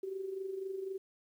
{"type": "tone with amplitude modulation", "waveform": "sine", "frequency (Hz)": 384.4, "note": "G4", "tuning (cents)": -34, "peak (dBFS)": -34, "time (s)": [0.03, 0.98], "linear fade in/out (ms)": 5, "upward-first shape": "sine", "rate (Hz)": 24, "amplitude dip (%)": 60, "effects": ["11-bit"]}